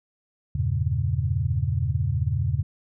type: chord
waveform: sine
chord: E diminished seventh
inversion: none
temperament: equal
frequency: 82.41 / 98 / 116.54 / 138.59 Hz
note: E2 / G2 / Bb2 / Db3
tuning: 0 / 0 / 0 / 0 cents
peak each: -27 dBFS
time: 0.55-2.63 s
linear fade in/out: 5 ms
effects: none